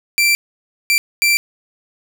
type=tone bursts at uneven times; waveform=sawtooth; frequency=2349 Hz; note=D7; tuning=in tune; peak=-8 dBFS; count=3; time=0.18-0.35 / 0.9-0.98 / 1.22-1.37 s; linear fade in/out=0 ms; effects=none